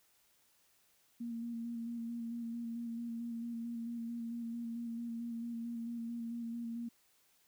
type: tone with vibrato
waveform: sine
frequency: 233.1 Hz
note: A#3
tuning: in tune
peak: -38 dBFS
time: 1.2-6.89 s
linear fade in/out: 10 ms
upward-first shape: square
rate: 4.5 Hz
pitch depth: 19 cents each way
effects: white hiss -71 dBFS RMS until 7.47 s